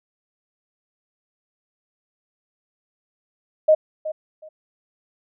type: tone with echo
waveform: sine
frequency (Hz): 622.3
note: D#5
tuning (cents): 0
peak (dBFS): -10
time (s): 3.68-3.75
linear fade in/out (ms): 10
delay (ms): 370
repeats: 2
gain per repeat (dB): -14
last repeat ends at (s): 4.49
effects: none